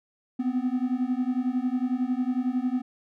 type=beating tone pair; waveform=triangle; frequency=246.9 / 257.9 Hz; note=B3 / C4; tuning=0 / -25 cents; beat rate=11 Hz; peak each=-25 dBFS; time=0.39-2.82 s; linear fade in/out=10 ms; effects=none